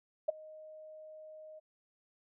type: tone with ADSR envelope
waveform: sine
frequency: 622.3 Hz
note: D#5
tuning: in tune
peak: -24 dBFS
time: 0.28-1.6 s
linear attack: 11 ms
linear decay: 13 ms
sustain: -24 dB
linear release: 18 ms
effects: none